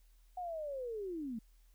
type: linear sweep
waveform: sine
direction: down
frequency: 740 to 212 Hz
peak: -38 dBFS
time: 0.37-1.39 s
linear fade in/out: 5 ms
effects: added 40 Hz sine -61 dBFS peak until 1.74 s + white hiss -75 dBFS RMS until 1.74 s